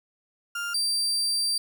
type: tone pair in turn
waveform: 35% pulse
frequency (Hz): 1400 / 4700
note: F6 / D8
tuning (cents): +4 / +1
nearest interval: octave + major sixth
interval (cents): 2097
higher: second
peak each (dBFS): -27 / -22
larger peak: second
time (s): 0.55-0.74 / 0.74-1.58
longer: second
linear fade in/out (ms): 5
effects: none